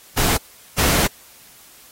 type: noise bursts at uneven times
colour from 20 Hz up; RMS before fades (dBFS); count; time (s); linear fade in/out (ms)
pink; -18; 2; 0.17-0.37 / 0.78-1.07; 5
effects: white hiss -47 dBFS RMS until 1.91 s + AAC 48 kbps